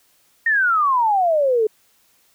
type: exponential sweep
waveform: sine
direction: down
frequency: 1869 to 420.6 Hz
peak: -14 dBFS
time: 0.46-1.67 s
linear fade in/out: 5 ms
effects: white hiss -59 dBFS RMS until 2.34 s